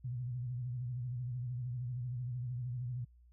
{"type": "tone with vibrato", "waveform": "sine", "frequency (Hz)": 123.47, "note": "B2", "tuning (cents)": 0, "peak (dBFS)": -36, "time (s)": [0.04, 3.05], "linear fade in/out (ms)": 10, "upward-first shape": "sine", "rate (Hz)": 13, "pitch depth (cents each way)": 81, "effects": ["added 60 Hz sine -59 dBFS peak until 3.32 s"]}